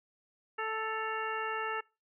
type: harmonic tone with a mistuned harmonic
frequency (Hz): 440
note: A4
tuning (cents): 0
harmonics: 1 / 2 / 3 / 4 / 5 / 6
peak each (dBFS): -39 / -39 / -37 / -39 / -45 / -43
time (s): 0.58-1.81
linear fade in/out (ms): 10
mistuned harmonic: 6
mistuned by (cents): +85
effects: noise-tail reverb RT60 0.3 s tail -25 dB re dry